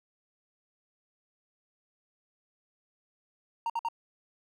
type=tone bursts; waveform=triangle; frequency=924 Hz; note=A#5; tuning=16 cents flat; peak=-26 dBFS; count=3; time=3.66-3.886 s; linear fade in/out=2 ms; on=38 ms; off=56 ms; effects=none